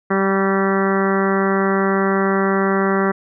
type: harmonic tone with a mistuned harmonic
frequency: 194.4 Hz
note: G3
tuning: 14 cents flat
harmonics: 1 / 2 / 3 / 4 / 5 / 6 / 7 / 8 / 9 / 10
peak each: -19 / -19 / -26 / -27 / -29 / -25 / -26 / -29 / -30 / -29 dBFS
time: 0.1-3.12 s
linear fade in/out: 10 ms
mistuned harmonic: 6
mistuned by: -16 cents
effects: none